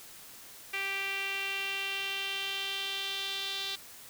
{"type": "tone with band-pass filter sweep", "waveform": "sawtooth", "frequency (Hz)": 392, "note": "G4", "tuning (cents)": 0, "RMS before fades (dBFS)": -35, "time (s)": [0.73, 3.76], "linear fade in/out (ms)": 10, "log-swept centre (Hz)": [2400, 3700], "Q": 4.1, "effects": ["white hiss -50 dBFS RMS until 4.09 s"]}